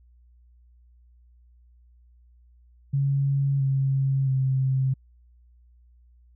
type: tone with pitch steps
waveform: sine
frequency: 138.59 / 135.42 / 132.33 Hz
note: C#3 / C#3 / C3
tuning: 0 / -40 / +20 cents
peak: -20 dBFS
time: 2.93-4.94 s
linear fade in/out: 10 ms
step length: 670 ms
effects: added 60 Hz sine -53 dBFS peak until 6.35 s